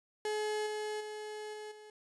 35% pulse tone with level steps, 425.3 Hz, G#4, 41 cents sharp, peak -31 / -34 / -39 / -41 / -49 dBFS, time 0.25-1.9 s, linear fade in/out 2 ms, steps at 0.66 / 1 / 1.53 / 1.71 s, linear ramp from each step 10 ms, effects resampled to 24000 Hz

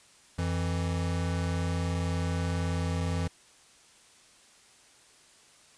square tone pair together, 88.15 / 166.4 Hz, F2 / E3, +17 / +17 cents, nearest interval major seventh, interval 1100 cents, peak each -30 / -33 dBFS, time 0.38-3.28 s, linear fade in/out 10 ms, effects white hiss -58 dBFS RMS until 5.77 s + resampled to 22050 Hz

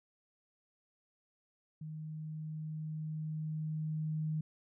sine tone with level ramp, 155.56 Hz, D#3, in tune, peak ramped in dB -41 to -32 dBFS, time 1.81-4.41 s, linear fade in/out 5 ms, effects none

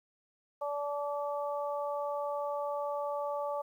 harmonic tone, 288.8 Hz, D4, 29 cents flat, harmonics 2 / 3 / 4, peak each -34 / -38 / -40 dBFS, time 0.61-3.62 s, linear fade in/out 10 ms, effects 11-bit

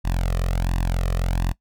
sawtooth tone with flanger, 43.76 Hz, F1, 4 cents sharp, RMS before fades -22 dBFS, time 0.04-1.53 s, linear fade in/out 20 ms, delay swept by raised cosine 1.1 to 1.64 ms, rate 1.4 Hz, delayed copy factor +0.9, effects noise-tail reverb RT60 0.1 s tail -21 dB re dry

